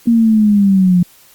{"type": "linear sweep", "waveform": "sine", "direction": "down", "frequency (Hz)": [235.4, 174.61], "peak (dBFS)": -7, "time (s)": [0.07, 1.03], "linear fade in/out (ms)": 5, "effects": ["white hiss -46 dBFS RMS until 1.34 s", "Opus 48 kbps"]}